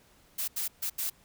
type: noise bursts at uneven times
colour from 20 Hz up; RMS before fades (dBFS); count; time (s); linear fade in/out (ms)
blue; -32; 4; 0.38-0.48 / 0.56-0.68 / 0.82-0.9 / 0.98-1.1; 10
effects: pink hiss -62 dBFS RMS until 1.24 s